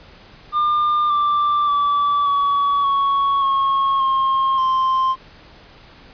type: tone with pitch steps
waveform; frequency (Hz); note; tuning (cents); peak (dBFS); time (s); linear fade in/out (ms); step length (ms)
triangle; 1200 / 1177.3 / 1155.1 / 1133.3 / 1111.9 / 1090.9 / 1070.3 / 1050.1; D6 / D6 / D6 / C#6 / C#6 / C#6 / C6 / C6; +37 / +4 / -29 / +38 / +5 / -28 / +39 / +6; -13; 0.52-5.16; 50; 580
effects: pink hiss -45 dBFS RMS until 6.13 s + resampled to 11025 Hz

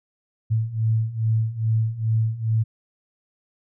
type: beating tone pair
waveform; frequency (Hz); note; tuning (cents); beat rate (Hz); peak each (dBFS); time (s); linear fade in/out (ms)
sine; 110 / 112.4; A2 / A2; 0 / +37; 2.4; -24 / -21; 0.5-2.64; 20
effects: none

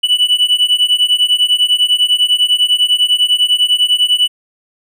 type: beating tone pair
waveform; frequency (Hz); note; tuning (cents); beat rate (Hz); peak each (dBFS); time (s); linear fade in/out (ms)
triangle; 2960 / 2970; F#7 / F#7; 0 / +6; 10; -11; 0.03-4.28; 10
effects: none

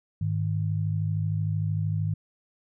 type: tone pair together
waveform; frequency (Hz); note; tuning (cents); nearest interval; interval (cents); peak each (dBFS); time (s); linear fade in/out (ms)
sine; 102.46 / 155.56; G#2 / D#3; -23 / 0; perfect fifth; 723; -26 / -28; 0.21-2.14; 5
effects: none

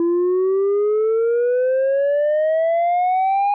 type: exponential sweep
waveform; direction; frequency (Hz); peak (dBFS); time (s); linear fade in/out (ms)
sine; up; 336.4 to 822; -12; 0-3.54; 2
effects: tanh soft clip ceiling -14 dBFS

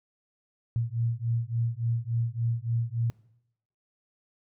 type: beating tone pair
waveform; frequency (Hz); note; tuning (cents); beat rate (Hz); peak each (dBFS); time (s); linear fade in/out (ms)
sine; 114.8 / 118.3; A#2 / A#2; -26 / +26; 3.5; -29; 0.76-3.1; 0
effects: noise-tail reverb RT60 0.8 s tail -22 dB re dry

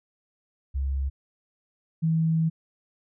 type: tone pair in turn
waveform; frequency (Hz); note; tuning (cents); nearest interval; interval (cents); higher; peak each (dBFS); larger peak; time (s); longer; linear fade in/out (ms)
sine; 68 / 161.73; C#2 / E3; -33 / -33; octave + minor third; 1500; second; -24 / -20; second; 0.74-1.1 / 2.02-2.5; second; 20
effects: none

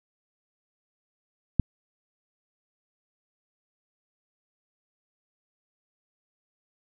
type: click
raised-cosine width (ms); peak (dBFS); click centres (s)
5; -7; 1.597
effects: none

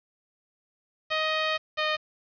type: tone pair in turn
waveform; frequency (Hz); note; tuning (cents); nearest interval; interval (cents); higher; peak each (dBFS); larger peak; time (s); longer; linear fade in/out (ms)
10% pulse; 626 / 615.6; D#5 / D#5; +10 / -19; unison; 29; first; -16; neither; 1.1-1.58 / 1.77-1.97; first; 20
effects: resampled to 11025 Hz + 8-bit

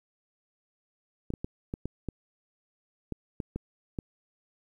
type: clicks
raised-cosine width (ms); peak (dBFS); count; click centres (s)
3; -20; 10; 1.304 / 1.338 / 1.445 / 1.739 / 1.856 / 2.087 / 3.123 / 3.402 / 3.56 / 3.988
effects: 10-bit

